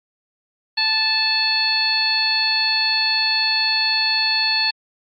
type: harmonic tone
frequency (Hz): 876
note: A5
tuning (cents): -8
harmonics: 1 / 2 / 3 / 4 / 5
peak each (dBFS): -28 / -25 / -24 / -29 / -18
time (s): 0.77-4.71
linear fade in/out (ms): 10
effects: Opus 48 kbps